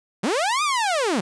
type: linear two-way sweep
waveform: sawtooth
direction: up then down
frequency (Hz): 162.9 to 1244.5 to 162.9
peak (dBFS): -16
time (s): 0.23-1.21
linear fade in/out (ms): 10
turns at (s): 0.63
effects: resampled to 22050 Hz